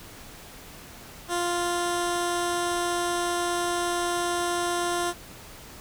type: tone with low-pass filter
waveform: 15% pulse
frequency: 349.2 Hz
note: F4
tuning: in tune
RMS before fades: -27 dBFS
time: 1.28-5.14 s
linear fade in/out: 50 ms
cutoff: 9600 Hz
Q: 2.1
effects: pink hiss -45 dBFS RMS until 5.8 s